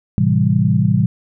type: chord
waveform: sine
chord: A minor seventh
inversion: none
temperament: equal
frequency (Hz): 110 / 130.81 / 164.81 / 196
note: A2 / C3 / E3 / G3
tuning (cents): 0 / 0 / 0 / 0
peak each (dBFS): -17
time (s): 0.18-1.06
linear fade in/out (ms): 0
effects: none